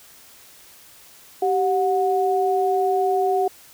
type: tone pair together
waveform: sine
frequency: 387.3 / 731.1 Hz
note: G4 / F#5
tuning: -21 / -21 cents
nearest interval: major seventh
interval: 1100 cents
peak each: -20 dBFS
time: 1.42-3.48 s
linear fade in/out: 5 ms
effects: white hiss -48 dBFS RMS until 3.73 s